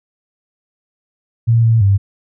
sine tone with pitch steps, 115.6 / 113.8 / 99 Hz, A#2 / A#2 / G2, -14 / -41 / +18 cents, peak -8 dBFS, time 1.47-1.98 s, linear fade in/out 20 ms, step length 170 ms, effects none

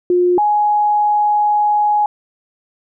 sine tone pair in turn, 356.6 / 835.7 Hz, F4 / G#5, +36 / +11 cents, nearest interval octave + minor third, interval 1475 cents, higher second, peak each -10 / -11 dBFS, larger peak first, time 0.1-0.38 / 0.38-2.06 s, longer second, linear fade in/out 2 ms, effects none

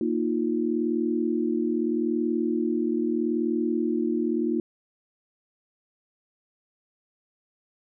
sine chord, Bb suspended fourth, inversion none, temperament equal with one note detuned, 233.1 / 311.1 / 351.9 Hz, Bb3 / Eb4 / F4, 0 / 0 / +13 cents, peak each -27 dBFS, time 0.01-4.6 s, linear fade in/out 2 ms, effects none

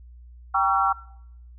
sine chord, G diminished seventh, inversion none, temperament just, 784 / 940.8 / 1128.9 / 1354.7 Hz, G5 / Bb5 / Db6 / Fb6, 0 / +16 / +31 / +47 cents, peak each -23 / -28 / -24 / -22 dBFS, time 0.54-0.93 s, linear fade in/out 10 ms, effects noise-tail reverb RT60 0.7 s tail -20 dB re dry + added 60 Hz sine -43 dBFS peak until 1.58 s

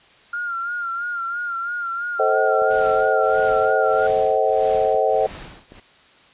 sine tone with vibrato, 1396.9 Hz, F6, in tune, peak -23 dBFS, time 0.33-4.07 s, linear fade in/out 5 ms, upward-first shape sine, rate 3 Hz, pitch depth 51 cents each way
sine chord, A diminished seventh, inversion none, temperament just, 440 / 528 / 633.6 / 760.3 Hz, A4 / C5 / Eb5 / Gb5, 0 / +16 / +31 / +47 cents, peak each -21 dBFS, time 2.19-5.27 s, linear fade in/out 10 ms
click train, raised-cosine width 2 ms, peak -28 dBFS, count 5, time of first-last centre 2.62-5.721 s, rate 1.29 Hz
pink noise with tremolo, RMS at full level -35 dBFS, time 2.7-5.8 s, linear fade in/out 5 ms, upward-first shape triangle, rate 1.6 Hz, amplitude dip 100%
effects white hiss -51 dBFS RMS until 6.33 s + resampled to 8000 Hz

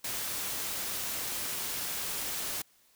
white noise, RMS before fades -35 dBFS, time 0.04-2.62 s, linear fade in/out 5 ms, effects white hiss -65 dBFS RMS until 2.95 s

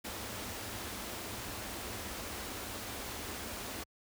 pink band-stop noise, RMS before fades -41 dBFS, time 0.04-3.84 s, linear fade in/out 10 ms, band 120 to 180 Hz, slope 96 dB/octave, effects high-pass 60 Hz 12 dB/octave

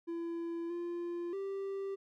triangle tone with pitch steps, 336.9 / 345.8 / 391.7 Hz, E4 / F4 / G4, +38 / -17 / -1 cents, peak -34 dBFS, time 0.07-1.96 s, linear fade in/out 20 ms, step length 630 ms, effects none

